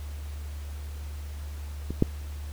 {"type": "clicks", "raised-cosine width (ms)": 3, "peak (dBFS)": [-19, -6], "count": 2, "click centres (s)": [1.906, 2.024], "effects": ["added 73 Hz sine -34 dBFS peak until 2.52 s", "pink hiss -50 dBFS RMS until 2.52 s"]}